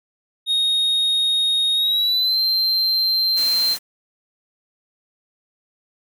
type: tone with pitch glide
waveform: triangle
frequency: 3729 to 4138 Hz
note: A#7 to C8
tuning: 0 to -20 cents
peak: -15 dBFS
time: 0.46-3.77 s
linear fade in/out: 50 ms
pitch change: +180 cents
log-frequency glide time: 1.74-2.4 s
type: high-pass noise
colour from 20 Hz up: white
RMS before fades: -31 dBFS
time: 3.36-3.79 s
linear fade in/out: 20 ms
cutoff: 150 Hz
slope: 96 dB/octave
effects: none